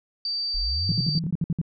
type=tone; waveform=sine; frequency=4639 Hz; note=D8; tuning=22 cents flat; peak=-25 dBFS; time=0.25-1.19 s; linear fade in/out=2 ms
type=linear sweep; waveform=sine; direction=up; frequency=30.87 to 185.5 Hz; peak=-26 dBFS; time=0.54-1.31 s; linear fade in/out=10 ms
type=tone bursts; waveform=sine; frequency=164.81 Hz; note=E3; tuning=in tune; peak=-20 dBFS; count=9; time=0.89-1.615 s; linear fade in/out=2 ms; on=29 ms; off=58 ms
effects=none